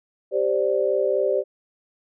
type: chord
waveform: sine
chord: G suspended fourth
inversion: none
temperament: equal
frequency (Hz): 392 / 523.3 / 587.3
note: G4 / C5 / D5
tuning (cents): 0 / 0 / 0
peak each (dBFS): -23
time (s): 0.31-1.44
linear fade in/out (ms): 50
effects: none